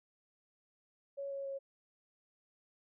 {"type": "tone with pitch steps", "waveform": "sine", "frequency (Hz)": [557, 552.2, 547.4], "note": ["C#5", "C#5", "C#5"], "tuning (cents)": [8, -7, -22], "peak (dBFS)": -38, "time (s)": [1.17, 1.59], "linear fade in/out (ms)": 20, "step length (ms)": 140, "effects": []}